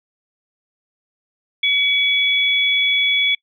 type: tone pair together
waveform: sine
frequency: 2269 / 3400 Hz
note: C#7 / G#7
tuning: +40 / +40 cents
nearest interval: perfect fifth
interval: 700 cents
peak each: -17 dBFS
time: 1.63-3.35 s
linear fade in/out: 5 ms
effects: noise-tail reverb RT60 0.1 s tail -26 dB re dry